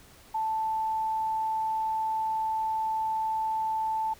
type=tone; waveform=sine; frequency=880 Hz; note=A5; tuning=in tune; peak=-26 dBFS; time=0.34-4.14 s; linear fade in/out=10 ms; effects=pink hiss -54 dBFS RMS until 4.19 s